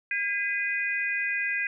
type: tone cluster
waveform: sine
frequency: 1621 / 2014 / 2476 Hz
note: G#6 / B6 / D#7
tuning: -42 / +33 / -9 cents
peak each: -30 dBFS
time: 0.11-1.67 s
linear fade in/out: 2 ms
effects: none